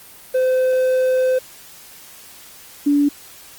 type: tone pair in turn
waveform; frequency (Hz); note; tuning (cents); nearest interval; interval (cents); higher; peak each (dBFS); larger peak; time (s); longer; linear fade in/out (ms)
triangle / sine; 514 / 287.9; C5 / D4; -31 / -34; minor seventh; 1003; first; -12; neither; 0.34-1.39 / 2.86-3.09; first; 10
effects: white hiss -42 dBFS RMS until 3.58 s + Opus 24 kbps